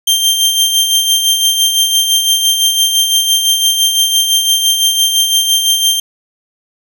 sawtooth tone with tremolo, 3162 Hz, G7, 14 cents sharp, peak -4 dBFS, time 0.07-6 s, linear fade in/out 5 ms, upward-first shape sine, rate 5.9 Hz, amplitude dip 50%, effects none

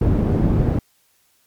white low-pass noise, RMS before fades -17 dBFS, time 0.01-0.79 s, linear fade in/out 5 ms, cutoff 200 Hz, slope 12 dB/octave, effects white hiss -61 dBFS RMS until 1.46 s + MP3 96 kbps

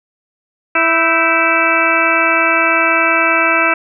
harmonic tone with a mistuned harmonic, 329.6 Hz, E4, in tune, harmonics 1 / 2 / 3 / 4 / 5 / 6 / 7 / 8, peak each -22 / -19 / -21 / -16 / -18 / -22 / -17 / -17 dBFS, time 0.75-3.74 s, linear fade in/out 5 ms, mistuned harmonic 5, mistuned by -98 cents, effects none

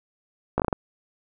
slowing click train, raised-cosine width 1 ms, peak -8 dBFS, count 6, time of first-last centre 0.58-0.728 s, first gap 17 ms, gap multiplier 1.28, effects none

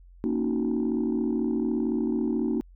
sine chord, D# minor seventh, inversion second, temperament equal, 233.1 / 277.2 / 311.1 / 370 Hz, A#3 / C#4 / D#4 / F#4, 0 / 0 / 0 / 0 cents, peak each -26 / -29 / -28 / -30 dBFS, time 0.24-2.61 s, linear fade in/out 0 ms, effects tanh soft clip ceiling -18 dBFS + added 44 Hz sine -48 dBFS peak until 2.75 s

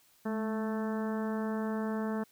harmonic tone with a mistuned harmonic, 220 Hz, A3, in tune, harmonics 1 / 2 / 3 / 4 / 5 / 6 / 7 / 8, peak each -32 / -38 / -42 / -44 / -46 / -48 / -49 / -50 dBFS, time 0.25-2.24 s, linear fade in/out 10 ms, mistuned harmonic 1, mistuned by -35 cents, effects white hiss -65 dBFS RMS until 2.31 s

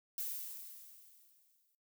violet noise with exponential decay, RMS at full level -38 dBFS, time 0.18-1.75 s, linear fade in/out 1 ms, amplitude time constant 340 ms, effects noise-tail reverb RT60 0.3 s tail -23 dB re dry

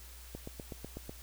click train, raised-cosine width 2 ms, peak -28 dBFS, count 7, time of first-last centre 0.35-1.094 s, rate 8.06 Hz, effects added 60 Hz sine -50 dBFS peak until 1.22 s + white hiss -54 dBFS RMS until 1.22 s

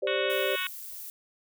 sine chord, G suspended fourth, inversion none, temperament equal, 392 / 523.3 / 587.3 Hz, G4 / C5 / D5, 0 / 0 / 0 cents, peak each -31 dBFS, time 0.02-0.56 s, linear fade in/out 10 ms
harmonic tone, 370 Hz, F#4, in tune, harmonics 3 / 4 / 5 / 6 / 7 / 8 / 9 / 10, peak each -39 / -35 / -39 / -37 / -36 / -37 / -39 / -39 dBFS, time 0.07-0.67 s, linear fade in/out 2 ms
violet noise, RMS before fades -41 dBFS, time 0.3-1.1 s, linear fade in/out 0 ms
effects none

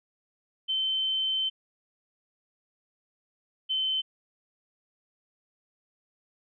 sine tone pair in turn, 3084 / 3071 Hz, G7 / G7, -29 / -36 cents, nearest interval unison, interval 7 cents, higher first, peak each -25 dBFS, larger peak neither, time 0.68-1.5 / 3.69-4.02 s, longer first, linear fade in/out 20 ms, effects none

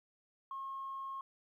sine tone, 1080 Hz, C#6, 45 cents flat, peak -39 dBFS, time 0.51-1.21 s, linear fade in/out 2 ms, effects tanh soft clip ceiling -35 dBFS + 13-bit

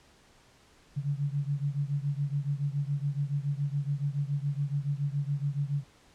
sine beating tone pair, 140 / 147.1 Hz, C#3 / D3, +18 / +3 cents, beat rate 7.1 Hz, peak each -30 / -32 dBFS, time 0.96-5.84 s, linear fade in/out 20 ms, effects pink hiss -60 dBFS RMS until 6.14 s + low-pass 8000 Hz 12 dB/octave

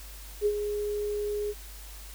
sine tone with ADSR envelope, 415.3 Hz, G#4, in tune, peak -20 dBFS, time 0.41-1.54 s, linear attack 48 ms, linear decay 62 ms, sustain -8 dB, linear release 42 ms, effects added 50 Hz sine -43 dBFS peak until 2.14 s + white hiss -48 dBFS RMS until 2.14 s

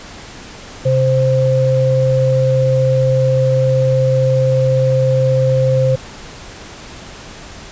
sine tone pair together, 130.81 / 523.2 Hz, C3 / C5, 0 / 0 cents, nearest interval 2 octaves, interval 2400 cents, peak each -13 dBFS, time 0.85-5.96 s, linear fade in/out 10 ms, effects pink hiss -34 dBFS RMS until 7.71 s + resampled to 16000 Hz

